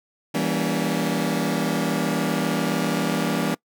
sawtooth chord, E diminished seventh, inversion none, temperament just, 164.81 / 197.78 / 237.3 / 284.8 Hz, E3 / G3 / Bb3 / Db4, 0 / +16 / +31 / +47 cents, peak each -23 dBFS, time 0.34-3.55 s, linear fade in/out 10 ms, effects noise-tail reverb RT60 0.1 s tail -24 dB re dry

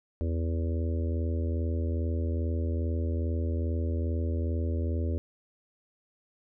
harmonic tone, 82.41 Hz, E2, in tune, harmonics 1 / 3 / 4 / 5 / 6 / 7, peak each -27 / -37 / -39 / -41 / -43 / -44 dBFS, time 0.21-5.18 s, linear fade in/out 0 ms, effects none

